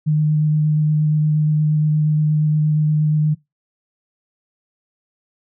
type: tone with vibrato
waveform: sine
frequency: 152.6 Hz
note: D#3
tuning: 33 cents flat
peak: -13 dBFS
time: 0.06-3.35 s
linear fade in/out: 20 ms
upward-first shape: square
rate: 8.5 Hz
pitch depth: 9 cents each way
effects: noise-tail reverb RT60 0.2 s tail -22 dB re dry